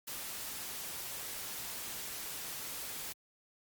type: noise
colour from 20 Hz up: white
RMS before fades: -42 dBFS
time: 0.07-3.13 s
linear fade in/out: 10 ms
effects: Opus 48 kbps